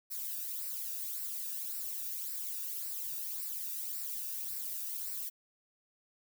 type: noise with flanger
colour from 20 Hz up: violet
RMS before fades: -39 dBFS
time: 0.1-5.3 s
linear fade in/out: 20 ms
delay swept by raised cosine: 0.3 to 0.97 ms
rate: 1.8 Hz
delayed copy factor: -0.6
effects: none